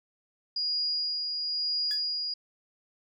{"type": "tone with tremolo", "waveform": "sine", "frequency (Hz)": 4871, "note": "D#8", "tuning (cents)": -38, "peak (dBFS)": -26, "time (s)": [0.56, 2.34], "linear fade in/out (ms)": 5, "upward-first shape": "sine", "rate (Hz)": 1, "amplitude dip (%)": 35}
{"type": "tone with exponential decay", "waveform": "sawtooth", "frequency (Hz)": 1699, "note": "G#6", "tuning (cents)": 39, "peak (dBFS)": -32, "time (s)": [1.91, 2.05], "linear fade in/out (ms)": 0, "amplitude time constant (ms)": 29}
{"effects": []}